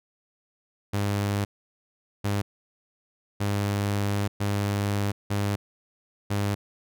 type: tone bursts at uneven times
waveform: sawtooth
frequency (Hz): 101.4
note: G#2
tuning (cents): -41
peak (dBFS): -20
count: 6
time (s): 0.93-1.45 / 2.24-2.42 / 3.4-4.28 / 4.4-5.12 / 5.3-5.56 / 6.3-6.55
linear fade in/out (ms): 10
effects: none